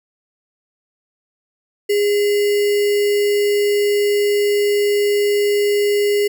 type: tone with sample-and-hold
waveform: sine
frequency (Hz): 410.5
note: G#4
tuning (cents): -20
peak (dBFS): -13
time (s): 1.89-6.28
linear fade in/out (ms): 10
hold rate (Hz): 2450
effects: none